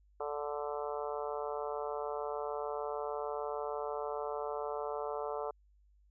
harmonic tone, 146.6 Hz, D3, 3 cents flat, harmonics 3 / 4 / 5 / 6 / 7 / 8 / 9, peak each -39 / -41 / -43 / -45 / -46 / -47 / -48 dBFS, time 0.2-5.51 s, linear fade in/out 5 ms, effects added 50 Hz sine -63 dBFS peak until 6.1 s

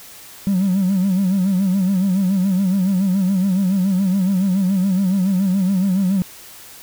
triangle tone with vibrato, 190 Hz, F#3, 46 cents sharp, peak -11 dBFS, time 0.47-6.22 s, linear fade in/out 0 ms, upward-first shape sine, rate 7.1 Hz, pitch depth 94 cents each way, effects tanh soft clip ceiling -10 dBFS + white hiss -40 dBFS RMS until 6.82 s

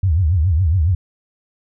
sine tone with vibrato, 85 Hz, F2, 46 cents flat, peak -12 dBFS, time 0.03-0.95 s, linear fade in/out 5 ms, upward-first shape triangle, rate 7.2 Hz, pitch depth 290 cents each way, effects none

